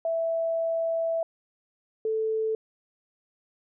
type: tone pair in turn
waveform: sine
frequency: 659.3 / 440 Hz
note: E5 / A4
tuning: 0 / 0 cents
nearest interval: perfect fifth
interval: 700 cents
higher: first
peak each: -24 dBFS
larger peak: neither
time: 0.05-1.23 / 2.05-2.55 s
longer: first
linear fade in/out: 2 ms
effects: none